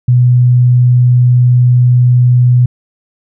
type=tone; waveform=sine; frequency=123.7 Hz; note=B2; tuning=3 cents sharp; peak=-4 dBFS; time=0.08-2.66 s; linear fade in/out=5 ms; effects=none